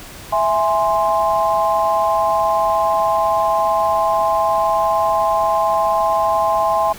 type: chord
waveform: sine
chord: E augmented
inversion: none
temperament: equal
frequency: 659.3 / 830.6 / 1046.5 Hz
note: E5 / G#5 / B#5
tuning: 0 / 0 / 0 cents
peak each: -18 dBFS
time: 0.32-6.93 s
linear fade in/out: 10 ms
effects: pink hiss -36 dBFS RMS until 6.98 s